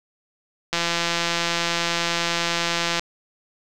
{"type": "click train", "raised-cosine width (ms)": 0.2, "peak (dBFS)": -5, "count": 386, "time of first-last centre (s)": [0.73, 2.995], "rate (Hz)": 170, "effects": []}